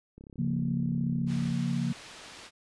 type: click train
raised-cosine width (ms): 3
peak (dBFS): -35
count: 46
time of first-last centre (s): 0.18-1.511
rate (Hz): 33.8
type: chord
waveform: sine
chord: Bb minor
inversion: first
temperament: equal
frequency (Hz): 138.59 / 174.61 / 233.1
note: Db3 / F3 / Bb3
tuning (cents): 0 / 0 / 0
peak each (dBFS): -31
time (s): 0.38-1.93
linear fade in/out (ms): 10
type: low-pass noise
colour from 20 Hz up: white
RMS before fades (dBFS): -48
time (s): 1.26-2.51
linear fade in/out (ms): 50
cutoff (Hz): 4600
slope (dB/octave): 12
effects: resampled to 24000 Hz